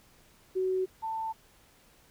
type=tone pair in turn; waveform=sine; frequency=374.2 / 890 Hz; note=F#4 / A5; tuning=+20 / +20 cents; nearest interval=octave + minor third; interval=1500 cents; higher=second; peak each=-26 / -31 dBFS; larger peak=first; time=0.55-0.86 / 1.02-1.33 s; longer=neither; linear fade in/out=20 ms; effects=pink hiss -61 dBFS RMS until 2.1 s